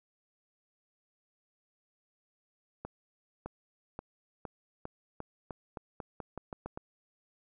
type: accelerating click train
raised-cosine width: 1 ms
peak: -25 dBFS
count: 14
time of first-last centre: 2.85-6.775 s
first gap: 610 ms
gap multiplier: 0.87
effects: none